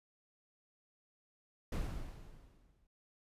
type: noise with exponential decay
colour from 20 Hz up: brown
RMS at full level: -34 dBFS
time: 1.72-2.87 s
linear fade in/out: 5 ms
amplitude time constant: 250 ms
effects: resampled to 32000 Hz